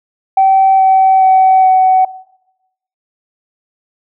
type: tone with pitch steps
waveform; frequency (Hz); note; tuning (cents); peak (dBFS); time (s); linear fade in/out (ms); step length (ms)
sine; 770 / 763.8 / 757.6 / 751.5; G5 / G5 / F#5 / F#5; -31 / -45 / +41 / +27; -4; 0.37-2.05; 5; 420
effects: noise-tail reverb RT60 0.9 s tail -21 dB re dry + tanh soft clip ceiling -1 dBFS